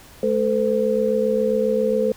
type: tone cluster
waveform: sine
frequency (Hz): 214.3 / 443.6 / 511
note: A3 / A4 / C5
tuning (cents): -45 / +14 / -41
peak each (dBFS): -24 / -21 / -20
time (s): 0.23-2.12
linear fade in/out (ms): 2
effects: pink hiss -46 dBFS RMS until 2.16 s